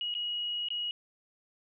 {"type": "tone with dropouts", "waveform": "sine", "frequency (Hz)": 2900, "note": "F#7", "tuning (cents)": -35, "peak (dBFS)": -31, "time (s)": [0.01, 0.91], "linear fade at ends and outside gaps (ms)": 1, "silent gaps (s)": [[0.141, 0.15], [0.686, 0.704]], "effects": []}